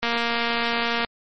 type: click train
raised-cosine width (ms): 0.3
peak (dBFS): -8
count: 239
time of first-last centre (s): 0.03-1.047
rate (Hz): 234
effects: MP3 32 kbps